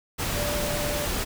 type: tone in noise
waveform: sine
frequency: 587.3 Hz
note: D5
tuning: in tune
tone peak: -30 dBFS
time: 0.35-1.07 s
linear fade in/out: 20 ms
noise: pink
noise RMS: -28 dBFS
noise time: 0.18-1.25 s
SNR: -5 dB
effects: none